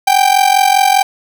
45% pulse ring-modulated tone, 784 Hz, G5, in tune, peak -5 dBFS, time 0.07-1.03 s, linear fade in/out 2 ms, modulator 22.5 Hz, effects none

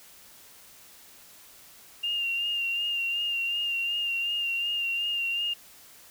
sine tone with vibrato, 2794 Hz, F7, in tune, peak -26 dBFS, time 2.03-5.54 s, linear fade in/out 10 ms, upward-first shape sine, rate 2.7 Hz, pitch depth 31 cents each way, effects white hiss -52 dBFS RMS until 6.1 s

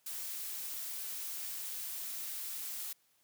blue noise, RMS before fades -41 dBFS, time 0.06-2.93 s, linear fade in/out 5 ms, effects white hiss -72 dBFS RMS until 3.23 s + high-pass 80 Hz 12 dB/octave

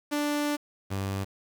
sawtooth tone pair in turn, 293.7 / 97.59 Hz, D4 / G2, 0 / -7 cents, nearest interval octave + perfect fifth, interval 1907 cents, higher first, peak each -22 / -25 dBFS, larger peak first, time 0.11-0.57 / 0.9-1.25 s, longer first, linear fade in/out 20 ms, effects 8-bit

